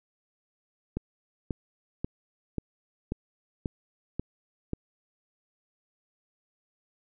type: click train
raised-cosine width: 3 ms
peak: -17 dBFS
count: 8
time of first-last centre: 0.97-4.733 s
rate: 1.86 Hz
effects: none